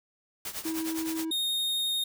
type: noise with tremolo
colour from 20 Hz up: white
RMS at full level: -34 dBFS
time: 0.45-1.25 s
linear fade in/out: 2 ms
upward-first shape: triangle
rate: 9.7 Hz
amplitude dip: 85%
type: tone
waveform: triangle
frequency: 322.6 Hz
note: E4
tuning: 37 cents flat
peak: -28 dBFS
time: 0.65-1.31 s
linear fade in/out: 5 ms
type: tone with vibrato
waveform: 45% pulse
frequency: 3704 Hz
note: A#7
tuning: 12 cents flat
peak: -26 dBFS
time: 1.31-2.04 s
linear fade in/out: 5 ms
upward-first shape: triangle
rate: 11 Hz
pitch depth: 8 cents each way
effects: none